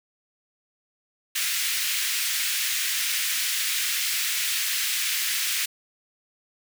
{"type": "high-pass noise", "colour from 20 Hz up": "pink", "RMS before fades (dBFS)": -26, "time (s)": [1.35, 5.66], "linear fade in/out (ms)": 10, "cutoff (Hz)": 1900, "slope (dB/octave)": 24, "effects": []}